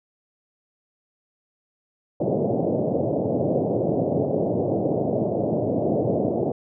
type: band-pass noise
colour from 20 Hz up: white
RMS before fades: -23 dBFS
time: 2.2-6.52 s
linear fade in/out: 5 ms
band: 100 to 650 Hz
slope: 48 dB/octave
effects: none